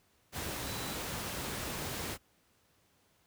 sine tone in noise, 3951 Hz, B7, in tune, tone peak -48 dBFS, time 0.64-0.98 s, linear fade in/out 50 ms, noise pink, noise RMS -38 dBFS, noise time 0.32-2.18 s, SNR -13 dB, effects pink hiss -70 dBFS RMS until 3.26 s + high-pass 60 Hz 12 dB/octave

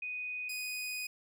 sine / sawtooth tone pair in turn, 2489 / 2489 Hz, D#7 / D#7, 0 / 0 cents, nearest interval unison, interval 0 cents, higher neither, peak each -36 / -33 dBFS, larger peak second, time 0.02-0.49 / 0.49-1.07 s, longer second, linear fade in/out 5 ms, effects none

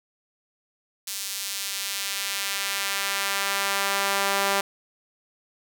sawtooth tone with high-pass filter sweep, 197.7 Hz, G3, 15 cents sharp, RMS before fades -27 dBFS, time 1.07-4.61 s, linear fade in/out 5 ms, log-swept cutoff 5000 to 700 Hz, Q 0.75, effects none

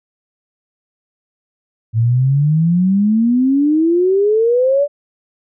sine exponential sweep, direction up, 110 to 587.3 Hz, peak -10 dBFS, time 1.93-4.88 s, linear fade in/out 50 ms, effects none

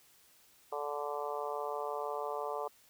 harmonic tone, 146 Hz, D3, 10 cents flat, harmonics 3 / 4 / 5 / 6 / 7 / 8, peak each -40 / -41 / -42 / -43 / -43 / -44 dBFS, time 0.72-2.68 s, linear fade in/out 5 ms, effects white hiss -64 dBFS RMS until 2.89 s

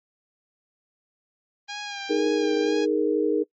10% pulse tone with vibrato, 810 Hz, G#5, 43 cents flat, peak -23 dBFS, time 1.68-2.86 s, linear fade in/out 20 ms, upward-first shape sine, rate 2 Hz, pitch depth 39 cents each way
sine chord, D# suspended fourth, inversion none, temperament just, 311.1 / 414.8 / 466.7 Hz, D#4 / G#4 / A#4, 0 / -2 / +2 cents, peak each -24 dBFS, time 2.09-3.44 s, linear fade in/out 20 ms
effects noise-tail reverb RT60 0.1 s tail -23 dB re dry + MP3 32 kbps

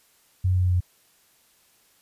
sine tone with pitch steps, 92.5 / 91.91 / 91.33 / 90.75 / 90.18 / 89.61 Hz, F#2 / F#2 / F#2 / F#2 / F#2 / F2, 0 / -11 / -22 / -33 / -44 / +45 cents, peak -18 dBFS, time 0.44-0.806 s, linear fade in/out 10 ms, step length 61 ms, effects white hiss -61 dBFS RMS until 2.01 s + resampled to 32000 Hz

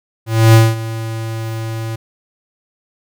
square tone with ADSR envelope, 112.4 Hz, A2, 37 cents sharp, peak -4 dBFS, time 0.26-1.96 s, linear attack 280 ms, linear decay 210 ms, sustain -17 dB, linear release 8 ms, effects none

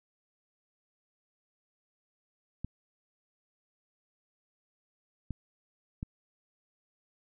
clicks, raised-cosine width 5 ms, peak -23 dBFS, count 3, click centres 2.646 / 5.307 / 6.029 s, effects none

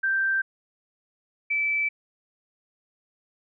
sine tone pair in turn, 1568 / 2315 Hz, G6 / D7, 0 / -25 cents, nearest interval perfect fifth, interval 675 cents, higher second, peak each -21 / -22 dBFS, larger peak first, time 0.03-0.42 / 1.5-1.89 s, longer neither, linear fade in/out 10 ms, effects none

